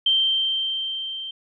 sine tone with level ramp, 3136 Hz, G7, in tune, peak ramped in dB -15 to -30 dBFS, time 0.06-1.31 s, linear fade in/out 5 ms, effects none

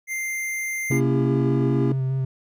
square tone, 2093 Hz, C7, in tune, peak -26 dBFS, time 0.07-1.01 s, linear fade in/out 50 ms
triangle tone with vibrato, 132.2 Hz, C3, 18 cents sharp, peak -19 dBFS, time 0.9-2.25 s, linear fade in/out 5 ms, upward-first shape square, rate 5 Hz, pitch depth 14 cents each way
triangle chord, A# diminished seventh, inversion none, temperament just, 233.1 / 279.7 / 335.6 / 402.8 Hz, A#3 / C#4 / E4 / G4, 0 / +16 / +31 / +47 cents, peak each -24 dBFS, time 0.91-1.92 s, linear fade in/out 2 ms
effects none

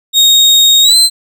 35% pulse tone with pitch glide, 3729 to 4090 Hz, A#7 to C8, 0 to -40 cents, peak -3 dBFS, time 0.13-1.1 s, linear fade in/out 50 ms, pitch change +160 cents, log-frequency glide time 0.82-0.96 s, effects none

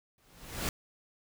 pink noise with exponential growth, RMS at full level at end -30 dBFS, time 0.18-0.69 s, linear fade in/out 1 ms, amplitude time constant 110 ms, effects none

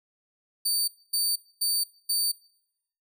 20% pulse tone bursts, 4592 Hz, D8, 40 cents flat, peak -17 dBFS, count 4, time 0.65-2.32 s, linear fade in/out 10 ms, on 230 ms, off 250 ms, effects noise-tail reverb RT60 0.8 s tail -22 dB re dry

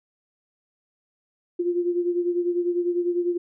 sine beating tone pair, 349.2 / 359.2 Hz, F4 / F4, 0 / +49 cents, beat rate 10 Hz, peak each -22 / -28 dBFS, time 1.59-3.38 s, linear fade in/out 10 ms, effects none

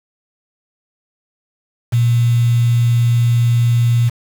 sine tone with quantisation, 118.9 Hz, A#2, 35 cents sharp, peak -10 dBFS, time 1.92-4.1 s, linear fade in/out 20 ms, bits 5, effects none

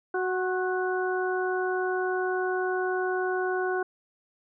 harmonic tone with a mistuned harmonic, 370 Hz, F#4, in tune, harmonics 1 / 2 / 3 / 4, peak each -27 / -32 / -37 / -32 dBFS, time 0.14-3.83 s, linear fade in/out 5 ms, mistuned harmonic 3, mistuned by -37 cents, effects none

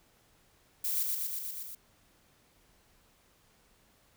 violet noise with echo, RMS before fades -32 dBFS, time 0.84-1.03 s, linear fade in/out 5 ms, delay 120 ms, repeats 6, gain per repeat -2 dB, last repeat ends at 1.75 s, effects pink hiss -66 dBFS RMS until 4.16 s

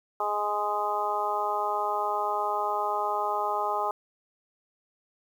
harmonic tone, 207.7 Hz, G#3, in tune, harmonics 2 / 3 / 4 / 5 / 6, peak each -35 / -34 / -29 / -32 / -32 dBFS, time 0.2-3.91 s, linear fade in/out 2 ms, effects 9-bit

